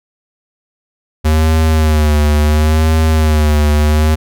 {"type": "tone with vibrato", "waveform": "square", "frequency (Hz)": 77, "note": "D#2", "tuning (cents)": -17, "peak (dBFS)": -9, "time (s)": [1.24, 4.16], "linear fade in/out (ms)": 20, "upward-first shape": "sine", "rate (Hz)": 0.72, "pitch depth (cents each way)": 56, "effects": []}